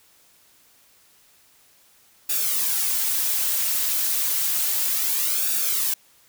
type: noise with flanger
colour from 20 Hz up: blue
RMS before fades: -23 dBFS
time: 2.29-5.94 s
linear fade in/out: 5 ms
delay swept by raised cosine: 0.96 to 5.06 ms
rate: 0.31 Hz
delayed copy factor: -0.65
effects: white hiss -57 dBFS RMS until 6.28 s